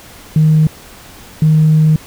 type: tone pair in turn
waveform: sine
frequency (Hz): 155.7 / 155.7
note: D#3 / D#3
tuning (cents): +2 / +2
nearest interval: unison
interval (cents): 0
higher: neither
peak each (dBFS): -5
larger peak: neither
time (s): 0.36-0.67 / 1.42-1.96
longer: second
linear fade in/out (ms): 2
effects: tanh soft clip ceiling -2 dBFS + pink hiss -37 dBFS RMS until 2.06 s